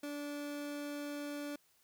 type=tone; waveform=30% pulse; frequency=290.3 Hz; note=D4; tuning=20 cents flat; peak=-37 dBFS; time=0.03-1.56 s; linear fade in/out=5 ms; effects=white hiss -71 dBFS RMS until 1.83 s